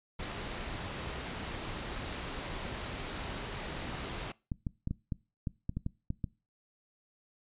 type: noise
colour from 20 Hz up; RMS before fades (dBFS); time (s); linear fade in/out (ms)
pink; -39; 0.19-4.32; 5
type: clicks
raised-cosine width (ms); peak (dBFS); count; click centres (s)
5; -21; 11; 4.518 / 4.668 / 4.874 / 4.91 / 5.122 / 5.472 / 5.694 / 5.77 / 5.864 / 6.104 / 6.242
effects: noise-tail reverb RT60 0.3 s tail -22 dB re dry + resampled to 8000 Hz